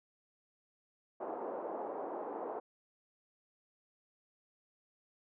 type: band-pass noise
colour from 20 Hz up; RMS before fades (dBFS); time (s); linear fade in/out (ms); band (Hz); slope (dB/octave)
pink; -41; 1.2-2.6; 10; 360 to 890; 24
effects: none